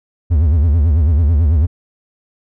triangle tone with vibrato, 78.1 Hz, D#2, 7 cents sharp, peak -7 dBFS, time 0.3-1.67 s, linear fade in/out 20 ms, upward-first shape sine, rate 9.1 Hz, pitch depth 190 cents each way, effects none

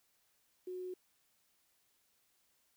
sine tone with quantisation, 366.1 Hz, F#4, 18 cents flat, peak -40 dBFS, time 0.67-0.94 s, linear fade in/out 5 ms, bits 11, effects white hiss -75 dBFS RMS until 2.76 s

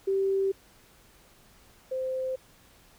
sine tone pair in turn, 388.7 / 519.8 Hz, G4 / C5, -15 / -11 cents, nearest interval perfect fourth, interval 504 cents, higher second, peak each -23 / -28 dBFS, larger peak first, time 0.07-0.52 / 1.91-2.36 s, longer neither, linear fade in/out 10 ms, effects pink hiss -58 dBFS RMS until 2.98 s

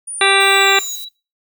sine linear sweep, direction down, 9630 to 6630 Hz, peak -24 dBFS, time 0.07-0.96 s, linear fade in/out 10 ms
harmonic tone, 392 Hz, G4, in tune, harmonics 1 / 2 / 3 / 4 / 5 / 6 / 7 / 9 / 10, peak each -19 / -19 / -19 / -19 / -19 / -19 / -19 / -19 / -19 dBFS, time 0.21-0.79 s, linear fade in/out 2 ms
violet noise, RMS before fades -32 dBFS, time 0.4-1.05 s, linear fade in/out 10 ms
sine tone, 3908 Hz, B7, 19 cents flat, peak -29 dBFS, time 0.61-1.09 s, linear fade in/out 10 ms
effects noise-tail reverb RT60 0.3 s tail -20 dB re dry

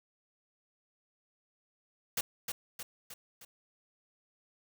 white noise with echo, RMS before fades -32 dBFS, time 2.17-2.21 s, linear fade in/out 5 ms, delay 310 ms, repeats 4, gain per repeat -5 dB, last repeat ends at 3.45 s, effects none

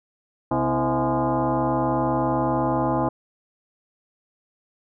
sine tone with frequency modulation, 254.9 Hz, C4, 45 cents flat, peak -19 dBFS, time 0.51-3.09 s, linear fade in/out 5 ms, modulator 194 Hz, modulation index 4.1, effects none

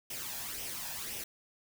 white noise with flanger, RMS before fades -40 dBFS, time 0.1-1.24 s, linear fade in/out 5 ms, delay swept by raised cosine 0.34 to 1.22 ms, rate 1.9 Hz, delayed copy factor +0.55, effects none

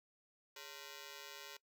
5% pulse ring-modulated tone, 488 Hz, B4, 21 cents flat, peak -35 dBFS, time 0.56-1.57 s, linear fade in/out 5 ms, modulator 74.4 Hz, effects noise-tail reverb RT60 0.1 s tail -21 dB re dry

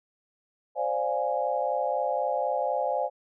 sine chord, D half-diminished seventh, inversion third, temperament equal, 523.3 / 587.3 / 698.5 / 830.6 Hz, C5 / D5 / F5 / Ab5, 0 / 0 / 0 / 0 cents, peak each -30 / -30 / -31 / -30 dBFS, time 0.75-3.1 s, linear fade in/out 50 ms, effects none

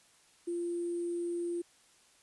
sine tone with sample-and-hold, 345 Hz, F4, 21 cents flat, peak -32 dBFS, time 0.47-1.62 s, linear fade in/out 10 ms, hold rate 8820 Hz, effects white hiss -64 dBFS RMS until 2.22 s + resampled to 24000 Hz

